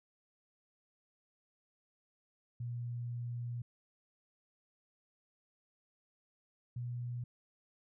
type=tone pair in turn; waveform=sine; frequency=120 / 121.53 Hz; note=B2 / B2; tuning=-49 / -27 cents; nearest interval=unison; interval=22 cents; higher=second; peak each=-37 / -37 dBFS; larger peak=neither; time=2.6-3.62 / 6.76-7.24 s; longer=first; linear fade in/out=5 ms; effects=none